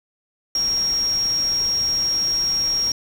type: tone in noise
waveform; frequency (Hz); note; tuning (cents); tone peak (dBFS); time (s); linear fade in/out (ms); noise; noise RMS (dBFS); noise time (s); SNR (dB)
sine; 5588; F8; 0; -18; 0.55-2.92; 2; pink; -36; 0.55-2.92; +15
effects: none